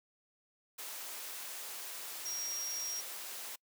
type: tone in noise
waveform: sine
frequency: 5630 Hz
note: F8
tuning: 13 cents sharp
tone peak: -37 dBFS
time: 2.25-3.01 s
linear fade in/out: 10 ms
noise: white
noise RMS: -44 dBFS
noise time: 0.78-3.56 s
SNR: +4 dB
effects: noise-tail reverb RT60 0.1 s tail -26 dB re dry + high-pass 400 Hz 12 dB/octave